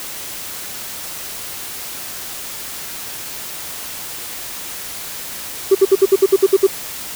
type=tone bursts; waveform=sine; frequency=387.3 Hz; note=G4; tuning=21 cents flat; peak=-4 dBFS; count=10; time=5.71-6.669 s; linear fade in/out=10 ms; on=41 ms; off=61 ms; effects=tanh soft clip ceiling -4 dBFS + white hiss -29 dBFS RMS until 7.15 s